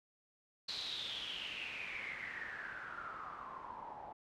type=noise with low-pass filter sweep; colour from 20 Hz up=white; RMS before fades=-45 dBFS; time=0.68-4.13 s; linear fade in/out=10 ms; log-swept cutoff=4200 to 810 Hz; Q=8.4; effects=none